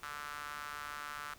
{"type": "tone with high-pass filter", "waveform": "sawtooth", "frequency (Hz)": 146.83, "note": "D3", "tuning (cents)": 0, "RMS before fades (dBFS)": -44, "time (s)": [0.03, 1.34], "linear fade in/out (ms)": 2, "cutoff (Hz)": 1300, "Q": 3.9, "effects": ["pink hiss -59 dBFS RMS until 1.38 s"]}